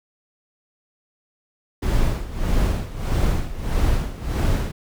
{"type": "noise with tremolo", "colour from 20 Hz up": "brown", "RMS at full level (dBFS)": -18, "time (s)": [1.82, 4.72], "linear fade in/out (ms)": 10, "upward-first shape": "sine", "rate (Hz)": 1.6, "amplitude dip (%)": 80, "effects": []}